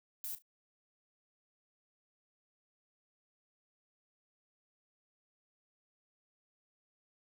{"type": "noise with echo", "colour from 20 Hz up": "violet", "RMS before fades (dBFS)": -41, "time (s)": [0.24, 0.35], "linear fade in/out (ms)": 2, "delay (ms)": 36, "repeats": 2, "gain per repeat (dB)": -14, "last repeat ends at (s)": 0.422, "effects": []}